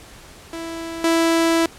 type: tone with level steps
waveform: sawtooth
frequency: 330.5 Hz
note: E4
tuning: 5 cents sharp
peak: -24 / -11 dBFS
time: 0.53-1.66 s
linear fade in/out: 2 ms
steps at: 1.04 s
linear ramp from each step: 2 ms
effects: pink hiss -43 dBFS RMS until 1.78 s + low-pass 11000 Hz 12 dB/octave